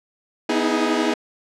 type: chord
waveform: sawtooth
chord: E major seventh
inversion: second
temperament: equal with one note detuned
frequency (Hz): 246.9 / 311.1 / 322.8 / 415.3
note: B3 / D#4 / E4 / G#4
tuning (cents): 0 / 0 / -36 / 0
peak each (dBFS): -20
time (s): 0.49-1.14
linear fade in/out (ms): 5
effects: low-pass 6000 Hz 12 dB/octave